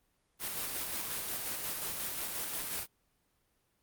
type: noise with tremolo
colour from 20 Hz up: white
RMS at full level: -36 dBFS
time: 0.39-2.87 s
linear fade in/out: 50 ms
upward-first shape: square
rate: 5.6 Hz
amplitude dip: 25%
effects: pink hiss -75 dBFS RMS until 3.82 s + Opus 32 kbps